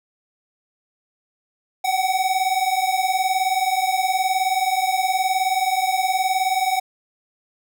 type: beating tone pair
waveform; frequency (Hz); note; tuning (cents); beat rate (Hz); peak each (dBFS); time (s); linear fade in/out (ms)
square; 746 / 765; F#5 / G5; +14 / -42; 19; -22; 1.84-6.8; 10
effects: none